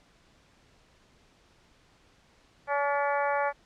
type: harmonic tone with a mistuned harmonic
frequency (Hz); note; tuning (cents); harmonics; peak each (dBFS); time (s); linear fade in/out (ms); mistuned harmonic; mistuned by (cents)
284.6; C#4; +46; 2 / 3 / 4 / 5 / 6 / 7 / 8; -29 / -29 / -34 / -35 / -36 / -41 / -41; 2.67-3.53; 50; 6; +25
effects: pink hiss -62 dBFS RMS until 3.65 s + low-pass 6000 Hz 12 dB/octave